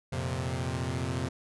sawtooth chord, F suspended fourth, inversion none, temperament equal, 87.31 / 116.54 / 130.81 Hz, F2 / Bb2 / C3, 0 / 0 / 0 cents, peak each -31 / -32 / -29 dBFS, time 0.12-1.29 s, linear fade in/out 10 ms, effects resampled to 24000 Hz

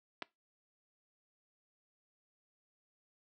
clicks, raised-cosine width 0.3 ms, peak -24 dBFS, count 2, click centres 0.222 / 0.225 s, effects noise-tail reverb RT60 0.2 s tail -21 dB re dry + high-pass 200 Hz 12 dB/octave

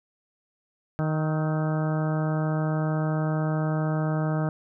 harmonic tone with a mistuned harmonic, 155.56 Hz, D#3, in tune, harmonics 1 / 2 / 3 / 4 / 5 / 6 / 7 / 8 / 9 / 10, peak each -24 / -32 / -37 / -33 / -38 / -42 / -44 / -39 / -46 / -42 dBFS, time 0.99-4.49 s, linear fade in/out 0 ms, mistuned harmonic 8, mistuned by +39 cents, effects none

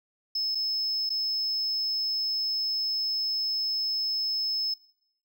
triangle tone with dropouts, 5210 Hz, E8, 21 cents flat, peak -24 dBFS, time 0.35-4.74 s, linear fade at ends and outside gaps 5 ms, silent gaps 0.549-0.553 / 1.093-1.102 s, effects noise-tail reverb RT60 0.8 s tail -23 dB re dry + tanh soft clip ceiling -21 dBFS

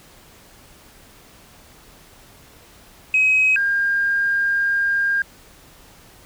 sine tone pair in turn, 2540 / 1607 Hz, D#7 / G6, +35 / +43 cents, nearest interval minor sixth, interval 792 cents, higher first, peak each -12 / -16 dBFS, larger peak first, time 3.14-3.56 / 3.56-5.22 s, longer second, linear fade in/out 2 ms, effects tanh soft clip ceiling -9 dBFS + pink hiss -48 dBFS RMS until 6.25 s

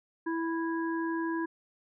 harmonic tone, 329.6 Hz, E4, in tune, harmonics 1 / 3 / 5, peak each -30 / -37 / -39 dBFS, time 0.26-1.46 s, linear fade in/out 10 ms, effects none

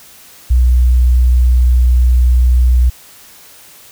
sine tone, 61.7 Hz, B1, 1 cent flat, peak -6 dBFS, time 0.5-2.9 s, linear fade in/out 10 ms, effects white hiss -40 dBFS RMS until 3.91 s

